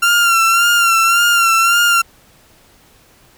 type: tone with vibrato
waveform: 30% pulse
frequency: 1376 Hz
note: F6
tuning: 26 cents flat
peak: -7 dBFS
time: 0.02-2.02 s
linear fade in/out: 10 ms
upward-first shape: sine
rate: 1.8 Hz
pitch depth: 47 cents each way
effects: pink hiss -49 dBFS RMS until 3.37 s